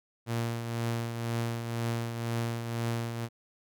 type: tone with tremolo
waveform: sawtooth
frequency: 116.54 Hz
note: A#2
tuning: in tune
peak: -24 dBFS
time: 0.26-3.29 s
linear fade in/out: 50 ms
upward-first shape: triangle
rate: 2 Hz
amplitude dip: 55%
effects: none